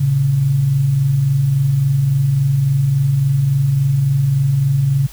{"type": "tone pair together", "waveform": "sine", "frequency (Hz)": [114.93, 138.5], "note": ["A#2", "C#3"], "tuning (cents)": [-24, -1], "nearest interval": "minor third", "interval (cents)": 323, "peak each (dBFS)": [-22, -12], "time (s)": [0, 5.07], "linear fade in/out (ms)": 10, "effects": ["added 50 Hz sine -37 dBFS peak until 5.12 s", "white hiss -41 dBFS RMS until 5.12 s"]}